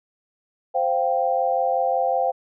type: chord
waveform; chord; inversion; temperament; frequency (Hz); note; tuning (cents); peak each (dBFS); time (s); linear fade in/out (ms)
sine; C suspended fourth; none; equal; 523.3 / 698.5 / 784; C5 / F5 / G5; 0 / 0 / 0; -23; 0.74-2.32; 20
effects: none